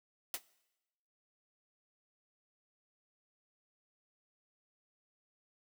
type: noise with exponential decay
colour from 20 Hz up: white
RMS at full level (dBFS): -32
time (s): 0.34-0.42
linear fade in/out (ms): 2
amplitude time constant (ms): 16
effects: noise-tail reverb RT60 1.0 s tail -21 dB re dry + high-pass 200 Hz 12 dB/octave